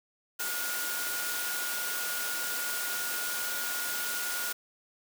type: tone in noise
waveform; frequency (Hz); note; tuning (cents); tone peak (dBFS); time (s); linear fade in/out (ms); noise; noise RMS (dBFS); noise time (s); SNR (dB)
sine; 1435; F6; +47; -36; 0.39-4.53; 10; white; -34; 0.39-4.53; -5
effects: high-pass 300 Hz 12 dB/octave